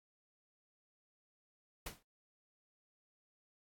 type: noise with exponential decay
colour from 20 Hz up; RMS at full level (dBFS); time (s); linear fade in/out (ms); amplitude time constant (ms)
pink; -39; 1.86-2.03; 5; 35
effects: AAC 64 kbps